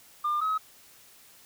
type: tone pair in turn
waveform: sine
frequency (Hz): 1200 / 1276.5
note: D6 / D#6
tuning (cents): +37 / +44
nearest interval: minor second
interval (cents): 107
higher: second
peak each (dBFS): -23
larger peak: neither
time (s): 0.24-0.41 / 0.41-0.58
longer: neither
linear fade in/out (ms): 10
effects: tanh soft clip ceiling -22 dBFS + white hiss -55 dBFS RMS until 1.45 s